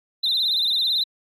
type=tone with vibrato; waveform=sine; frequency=3835 Hz; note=A#7; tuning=48 cents sharp; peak=-17 dBFS; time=0.23-1.04 s; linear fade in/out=10 ms; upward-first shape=sine; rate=18 Hz; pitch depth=120 cents each way; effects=tanh soft clip ceiling -16 dBFS + AAC 64 kbps